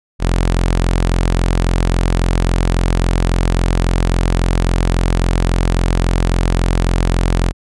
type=tone; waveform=sawtooth; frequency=43.65 Hz; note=F1; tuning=in tune; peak=-8 dBFS; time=0.19-7.53 s; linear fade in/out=50 ms; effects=resampled to 24000 Hz